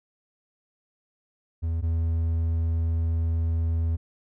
triangle tone pair in turn, 82.2 / 82.2 Hz, E2 / E2, -4 / -4 cents, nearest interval unison, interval 0 cents, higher neither, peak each -22 / -20 dBFS, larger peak second, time 1.62-1.82 / 1.82-3.97 s, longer second, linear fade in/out 20 ms, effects none

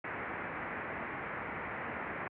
white low-pass noise, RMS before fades -40 dBFS, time 0.04-2.28 s, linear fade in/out 5 ms, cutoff 2200 Hz, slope 48 dB/octave, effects high-pass 80 Hz 12 dB/octave

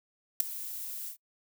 violet noise with ADSR envelope, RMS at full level -18 dBFS, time 0.4-1.17 s, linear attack 4 ms, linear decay 5 ms, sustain -21 dB, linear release 91 ms, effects noise-tail reverb RT60 0.1 s tail -26 dB re dry

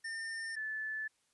square / sine tone pair in turn, 1808 / 1741.7 Hz, A6 / A6, +47 / -18 cents, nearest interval minor second, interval 65 cents, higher first, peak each -39 / -36 dBFS, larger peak second, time 0.04-0.56 / 0.56-1.08 s, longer neither, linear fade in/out 10 ms, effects white hiss -75 dBFS RMS until 1.33 s + resampled to 24000 Hz

